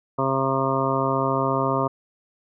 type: harmonic tone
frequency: 134.4 Hz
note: C3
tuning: 47 cents sharp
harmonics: 1 / 2 / 3 / 4 / 5 / 7 / 8 / 9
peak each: -28 / -28 / -28 / -28 / -28 / -28 / -28 / -28 dBFS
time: 0.18-1.88 s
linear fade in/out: 10 ms
effects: none